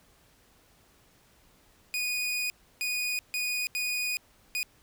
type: tone bursts at uneven times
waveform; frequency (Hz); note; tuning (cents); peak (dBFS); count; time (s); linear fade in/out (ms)
sawtooth; 2472; D#7; -12; -25; 5; 1.94-2.5 / 2.81-3.19 / 3.34-3.67 / 3.75-4.17 / 4.55-4.63; 0
effects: pink hiss -62 dBFS RMS until 4.82 s